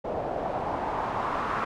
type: noise with low-pass filter sweep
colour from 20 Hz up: white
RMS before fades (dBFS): -30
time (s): 0.04-1.65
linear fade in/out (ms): 10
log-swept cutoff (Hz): 610 to 1200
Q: 2.6
effects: none